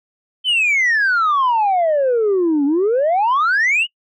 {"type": "exponential two-way sweep", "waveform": "sine", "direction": "down then up", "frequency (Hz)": [3114, 275.1, 2986], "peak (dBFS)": -11, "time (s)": [0.44, 3.87], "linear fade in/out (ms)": 50, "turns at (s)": 2.65, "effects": ["noise-tail reverb RT60 0.1 s tail -24 dB re dry", "tanh soft clip ceiling -11 dBFS"]}